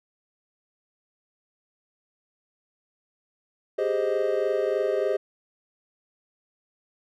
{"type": "chord", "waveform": "triangle", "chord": "Ab major seventh", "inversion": "third", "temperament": "equal", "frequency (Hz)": [392, 415.3, 523.3, 622.3], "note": ["G4", "Ab4", "C5", "Eb5"], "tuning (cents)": [0, 0, 0, 0], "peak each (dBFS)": -26, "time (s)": [3.78, 5.17], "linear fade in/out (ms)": 10, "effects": []}